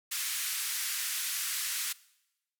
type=band-pass noise; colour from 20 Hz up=white; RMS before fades=-34 dBFS; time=0.11-1.93 s; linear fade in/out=10 ms; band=1400 to 14000 Hz; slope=24 dB/octave; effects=noise-tail reverb RT60 0.9 s tail -21 dB re dry